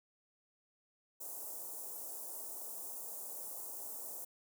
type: band-stop noise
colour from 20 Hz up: white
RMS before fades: -45 dBFS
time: 1.2-4.25 s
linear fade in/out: 10 ms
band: 870 to 7500 Hz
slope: 24 dB/octave
effects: high-pass 400 Hz 12 dB/octave